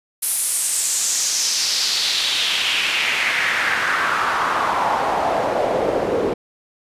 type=noise with band-pass filter sweep; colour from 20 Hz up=pink; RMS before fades=-20 dBFS; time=0.22-6.34 s; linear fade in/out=10 ms; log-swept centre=11000 to 420 Hz; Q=2.8; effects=resampled to 32000 Hz